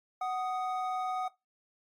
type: tone pair together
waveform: triangle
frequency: 744.1 / 1244.5 Hz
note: F#5 / D#6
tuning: +10 / 0 cents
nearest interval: major sixth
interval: 890 cents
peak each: -30 / -35 dBFS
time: 0.21-1.28 s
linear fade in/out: 5 ms
effects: noise-tail reverb RT60 0.2 s tail -19 dB re dry + AAC 48 kbps